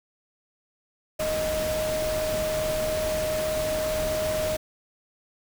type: tone in noise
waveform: sine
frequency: 622.3 Hz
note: D#5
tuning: in tune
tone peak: -25 dBFS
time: 1.19-4.57 s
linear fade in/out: 10 ms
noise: pink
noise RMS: -32 dBFS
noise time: 1.19-4.57 s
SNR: +4 dB
effects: none